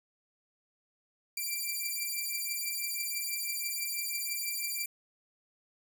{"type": "beating tone pair", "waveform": "5% pulse", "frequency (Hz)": [2349, 2355.1], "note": ["D7", "D7"], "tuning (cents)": [0, 4], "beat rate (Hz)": 6.1, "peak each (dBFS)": -26, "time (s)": [1.37, 4.86], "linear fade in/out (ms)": 5, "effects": []}